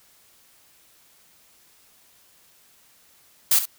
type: noise with echo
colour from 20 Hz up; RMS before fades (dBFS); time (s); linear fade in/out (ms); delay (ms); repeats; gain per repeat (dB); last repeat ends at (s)
blue; -17; 3.51-3.59; 5; 66; 1; -11; 3.656
effects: white hiss -57 dBFS RMS until 3.78 s